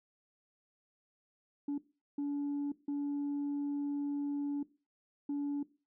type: tone bursts at uneven times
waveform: sine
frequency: 286.4 Hz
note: D4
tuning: 43 cents flat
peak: -30 dBFS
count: 4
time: 1.68-1.78 / 2.18-2.72 / 2.88-4.63 / 5.29-5.63 s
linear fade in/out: 5 ms
effects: noise-tail reverb RT60 0.3 s tail -18 dB re dry + tanh soft clip ceiling -31 dBFS